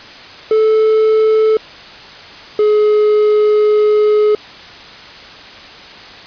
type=tone pair in turn; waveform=triangle; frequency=436.6 / 422.9 Hz; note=A4 / G#4; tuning=-13 / +31 cents; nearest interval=minor second; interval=56 cents; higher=first; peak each=-6 dBFS; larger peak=neither; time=0.51-1.57 / 2.59-4.35 s; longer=second; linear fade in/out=2 ms; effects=white hiss -34 dBFS RMS until 6.26 s + resampled to 11025 Hz